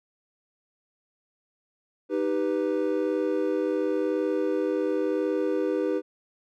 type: chord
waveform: triangle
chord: Eb augmented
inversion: none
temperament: equal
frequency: 311.1 / 392 / 493.9 Hz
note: Eb4 / G4 / B4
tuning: 0 / 0 / 0 cents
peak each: -26 dBFS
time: 2.09-6.02 s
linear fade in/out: 50 ms
effects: none